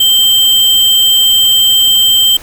sine tone with sample-and-hold, 3136 Hz, G7, in tune, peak -5 dBFS, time 0-2.37 s, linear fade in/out 5 ms, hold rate 11025 Hz, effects pink hiss -33 dBFS RMS until 2.42 s

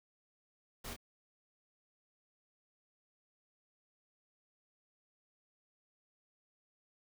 pink noise with echo, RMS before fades -45 dBFS, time 0.84-0.94 s, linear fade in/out 10 ms, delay 25 ms, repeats 1, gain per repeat -4 dB, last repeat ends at 0.965 s, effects none

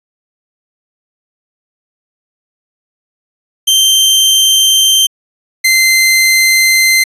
sawtooth tone pair in turn, 3136 / 2074 Hz, G7 / C7, 0 / -16 cents, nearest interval perfect fifth, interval 716 cents, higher first, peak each -3 dBFS, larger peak neither, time 3.67-5.07 / 5.64-7.04 s, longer neither, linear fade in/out 10 ms, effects resampled to 32000 Hz

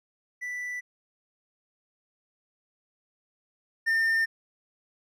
triangle tone pair in turn, 1975.5 / 1807.7 Hz, B6 / A6, 0 / +46 cents, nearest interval major second, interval 154 cents, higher first, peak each -30 / -20 dBFS, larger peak second, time 0.41-0.81 / 3.86-4.26 s, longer neither, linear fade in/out 20 ms, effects none

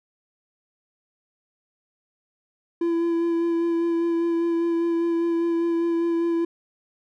triangle tone with vibrato, 336.8 Hz, E4, 37 cents sharp, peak -18 dBFS, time 2.81-6.45 s, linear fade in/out 5 ms, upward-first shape sine, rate 5 Hz, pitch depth 16 cents each way, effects none

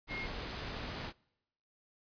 sine tone in noise, 2145 Hz, C7, 42 cents sharp, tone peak -39 dBFS, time 0.08-0.28 s, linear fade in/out 50 ms, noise pink, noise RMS -41 dBFS, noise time 0.07-1.13 s, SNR -1 dB, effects noise-tail reverb RT60 0.9 s tail -26 dB re dry + resampled to 11025 Hz

